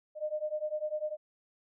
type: beating tone pair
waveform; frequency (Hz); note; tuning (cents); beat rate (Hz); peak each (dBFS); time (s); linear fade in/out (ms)
sine; 605 / 615; D#5 / D#5; -49 / -20; 10; -35 / -35; 0.15-1.17; 50
effects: none